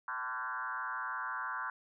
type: tone with frequency modulation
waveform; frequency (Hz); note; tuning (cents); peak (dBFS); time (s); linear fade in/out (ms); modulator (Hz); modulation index
sine; 1266; D#6; +30; -35; 0.08-1.7; 2; 123; 2.8
effects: none